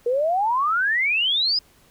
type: exponential sweep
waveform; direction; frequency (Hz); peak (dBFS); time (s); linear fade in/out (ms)
sine; up; 466.2 to 5100; -18; 0.06-1.59; 5
effects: pink hiss -56 dBFS RMS until 1.9 s